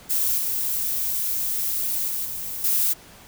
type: noise with level steps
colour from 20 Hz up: violet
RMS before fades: -22 / -25 / -27 / -31 / -21 dBFS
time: 0.09-2.94 s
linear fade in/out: 20 ms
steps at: 0.38 / 2.08 / 2.25 / 2.64 s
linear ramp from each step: 2 ms
effects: pink hiss -47 dBFS RMS until 3.27 s